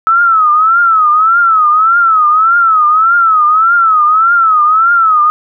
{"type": "tone with vibrato", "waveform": "sine", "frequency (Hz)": 1301, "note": "E6", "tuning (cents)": -23, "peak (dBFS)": -5, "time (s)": [0.07, 5.3], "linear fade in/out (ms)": 0, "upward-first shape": "triangle", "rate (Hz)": 1.7, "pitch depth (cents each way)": 150, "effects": []}